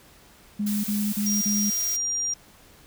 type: tone bursts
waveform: sine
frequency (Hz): 207.3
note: G#3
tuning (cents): -3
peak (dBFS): -23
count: 4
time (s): 0.59-1.704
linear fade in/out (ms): 10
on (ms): 250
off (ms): 38
type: noise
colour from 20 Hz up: blue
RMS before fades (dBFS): -33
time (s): 0.66-1.97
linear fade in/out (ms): 10
type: tone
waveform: sine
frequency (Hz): 5700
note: F8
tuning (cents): +34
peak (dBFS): -24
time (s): 1.26-2.34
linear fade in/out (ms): 5
effects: pink hiss -53 dBFS RMS until 2.86 s